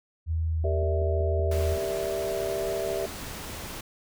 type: tone with pitch glide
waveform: sine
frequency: 81 to 80.02 Hz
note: E2 to D#2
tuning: -30 to +49 cents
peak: -24 dBFS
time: 0.26-1.78 s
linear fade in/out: 50 ms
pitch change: -21 cents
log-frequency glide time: 0.47-0.66 s
type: click train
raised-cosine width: 3 ms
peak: -30 dBFS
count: 7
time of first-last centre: 0.64-1.774 s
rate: 5.29 Hz
type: chord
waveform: sine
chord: E half-diminished seventh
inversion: first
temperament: equal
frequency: 392 / 466.2 / 587.3 / 659.3 Hz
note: G4 / Bb4 / D5 / E5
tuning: 0 / 0 / 0 / 0 cents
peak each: -31 / -36 / -34 / -31 dBFS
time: 0.64-3.06 s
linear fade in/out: 5 ms
type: noise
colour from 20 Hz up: pink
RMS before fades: -38 dBFS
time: 1.51-3.81 s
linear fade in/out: 5 ms
effects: none